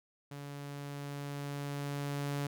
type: tone with level ramp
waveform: sawtooth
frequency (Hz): 142.6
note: C#3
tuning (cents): +49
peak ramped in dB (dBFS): -39 to -29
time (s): 0.31-2.47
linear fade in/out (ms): 5
effects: none